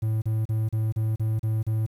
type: tone bursts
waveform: triangle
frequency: 110 Hz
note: A2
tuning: in tune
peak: -20 dBFS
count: 8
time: 0.02-1.865 s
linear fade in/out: 10 ms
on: 200 ms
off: 35 ms
effects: 9-bit